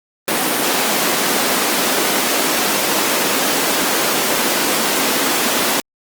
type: high-pass noise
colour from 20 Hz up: pink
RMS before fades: -17 dBFS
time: 0.28-5.8 s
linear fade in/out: 0 ms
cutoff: 230 Hz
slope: 24 dB/octave
effects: Opus 32 kbps